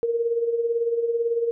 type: tone with tremolo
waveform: sine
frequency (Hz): 466.2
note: A#4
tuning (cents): 0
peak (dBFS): -18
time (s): 0.03-1.51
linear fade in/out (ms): 0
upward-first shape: sine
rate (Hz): 18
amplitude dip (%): 60
effects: none